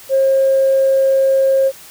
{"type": "tone", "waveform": "sine", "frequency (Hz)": 537, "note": "C5", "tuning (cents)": 45, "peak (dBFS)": -9, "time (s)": [0.09, 1.72], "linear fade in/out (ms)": 50, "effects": ["tanh soft clip ceiling -5 dBFS", "white hiss -39 dBFS RMS until 1.9 s"]}